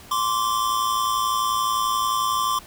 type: tone pair together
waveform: square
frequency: 1046.5 / 1157.9 Hz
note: C6 / D6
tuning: 0 / -25 cents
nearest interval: major second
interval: 175 cents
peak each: -24 dBFS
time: 0.11-2.59 s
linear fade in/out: 5 ms
effects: pink hiss -45 dBFS RMS until 2.66 s